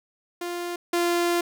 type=tone pair in turn; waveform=sawtooth; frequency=349.2 / 346.2 Hz; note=F4 / F4; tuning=0 / -15 cents; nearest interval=unison; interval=15 cents; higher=first; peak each=-25 / -17 dBFS; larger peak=second; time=0.41-0.76 / 0.93-1.41 s; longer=second; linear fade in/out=5 ms; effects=none